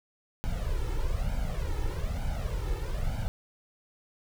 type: noise with flanger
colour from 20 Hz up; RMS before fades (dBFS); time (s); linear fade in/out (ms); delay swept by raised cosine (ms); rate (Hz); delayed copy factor
brown; -30; 0.44-3.28; 0; 1.3 to 2.3; 1.1; +0.8
effects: none